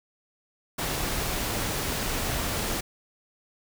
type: noise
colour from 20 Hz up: pink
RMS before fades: -29 dBFS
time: 0.78-2.81 s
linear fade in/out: 10 ms
effects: none